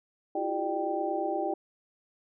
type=tone cluster; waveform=sine; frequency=330.5 / 359.2 / 399.9 / 600 / 784 Hz; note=E4 / F4 / G4 / D5 / G5; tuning=+5 / +49 / +35 / +37 / 0 cents; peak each=-34 / -36 / -36 / -34 / -32 dBFS; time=0.35-1.54 s; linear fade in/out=5 ms; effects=none